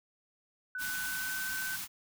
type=tone with pitch glide; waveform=sine; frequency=1498 to 1525.1 Hz; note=F#6 to G6; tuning=+21 to -48 cents; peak=-35 dBFS; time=0.75-1.76 s; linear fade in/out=2 ms; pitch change=+31 cents; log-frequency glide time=0.9-1.46 s
type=band-stop noise; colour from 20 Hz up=white; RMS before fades=-39 dBFS; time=0.78-1.88 s; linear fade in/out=50 ms; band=330 to 760 Hz; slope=96 dB/octave
effects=none